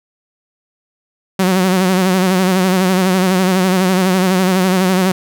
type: tone with vibrato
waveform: sawtooth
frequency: 185.9 Hz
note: F#3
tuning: 8 cents sharp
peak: -7 dBFS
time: 1.39-5.12 s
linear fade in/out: 5 ms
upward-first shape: sine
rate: 12 Hz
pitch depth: 57 cents each way
effects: none